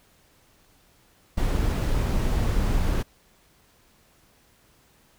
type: noise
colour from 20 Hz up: brown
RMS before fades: -23 dBFS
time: 1.37-3.03 s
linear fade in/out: 10 ms
effects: pink hiss -60 dBFS RMS until 5.18 s

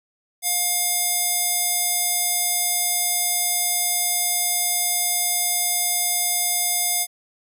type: tone with band-pass filter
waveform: square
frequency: 710 Hz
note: F5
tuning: 28 cents sharp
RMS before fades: -22 dBFS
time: 0.42-7.07 s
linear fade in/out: 50 ms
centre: 11000 Hz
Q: 1.4
effects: none

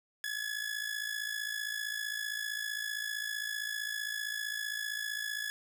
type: tone with amplitude modulation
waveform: sawtooth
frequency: 1700 Hz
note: G#6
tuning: 40 cents sharp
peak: -28 dBFS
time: 0.24-5.5 s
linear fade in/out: 0 ms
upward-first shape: sine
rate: 55.4 Hz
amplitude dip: 70%
effects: none

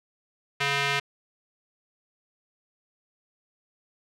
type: tone with band-pass filter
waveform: square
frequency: 140.8 Hz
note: C#3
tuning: 27 cents sharp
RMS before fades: -26 dBFS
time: 0.6-1 s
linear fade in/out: 10 ms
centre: 2400 Hz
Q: 1.4
effects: none

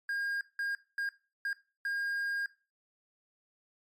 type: tone bursts at uneven times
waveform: triangle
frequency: 1619 Hz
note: G#6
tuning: 45 cents flat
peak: -29 dBFS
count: 5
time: 0.09-0.41 / 0.59-0.75 / 0.98-1.09 / 1.45-1.53 / 1.85-2.46 s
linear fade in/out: 2 ms
effects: noise-tail reverb RT60 0.3 s tail -18 dB re dry + MP3 96 kbps

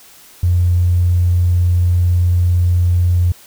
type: tone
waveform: triangle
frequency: 88.2 Hz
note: F2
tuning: 18 cents sharp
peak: -6 dBFS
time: 0.43-3.32 s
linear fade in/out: 5 ms
effects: tanh soft clip ceiling -8 dBFS + white hiss -43 dBFS RMS until 3.46 s

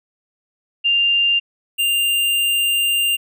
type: tone pair in turn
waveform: sine / square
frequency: 2794 / 2794 Hz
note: F7 / F7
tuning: 0 / 0 cents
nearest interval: unison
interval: 0 cents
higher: neither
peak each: -13 / -16 dBFS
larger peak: first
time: 0.84-1.4 / 1.78-3.17 s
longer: second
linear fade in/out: 20 ms
effects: none

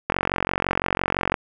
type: click train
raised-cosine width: 0.5 ms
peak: -5 dBFS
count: 58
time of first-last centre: 0.1-1.342 s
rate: 45.9 Hz
effects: none

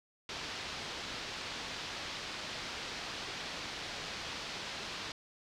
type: low-pass noise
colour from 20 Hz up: white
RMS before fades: -42 dBFS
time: 0.29-5.12 s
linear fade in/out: 2 ms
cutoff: 4900 Hz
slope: 24 dB/octave
effects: none

